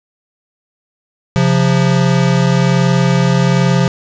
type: tone pair together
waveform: square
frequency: 134.4 / 175.58 Hz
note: C3 / F3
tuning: +47 / +10 cents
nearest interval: perfect fourth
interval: 463 cents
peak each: -13 dBFS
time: 1.36-3.88 s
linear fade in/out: 0 ms
effects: resampled to 16000 Hz + 7-bit